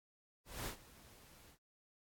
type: noise with ADSR envelope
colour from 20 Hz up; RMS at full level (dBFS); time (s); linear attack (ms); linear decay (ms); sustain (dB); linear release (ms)
pink; -42; 0.45-1.58; 210; 100; -19; 80
effects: AAC 64 kbps